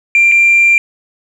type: tone with dropouts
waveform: sine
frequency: 2374 Hz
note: D7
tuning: 18 cents sharp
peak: -4 dBFS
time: 0.15-0.78 s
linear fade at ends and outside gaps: 1 ms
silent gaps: 0.316-0.32 s
effects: tanh soft clip ceiling -2 dBFS + 7-bit